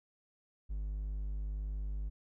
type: tone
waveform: triangle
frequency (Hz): 50.8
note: G#1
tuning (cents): -38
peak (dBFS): -33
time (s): 0.69-2.1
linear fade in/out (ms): 20
effects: none